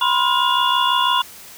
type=tone cluster; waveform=sine; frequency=982 / 1048 / 1423 / 2838 / 3436 Hz; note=B5 / C6 / F6 / F7 / A7; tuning=-10 / +2 / +32 / +27 / -42 cents; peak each=-19 / -19 / -25 / -23 / -22 dBFS; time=0.01-1.22 s; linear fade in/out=5 ms; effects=white hiss -40 dBFS RMS until 1.57 s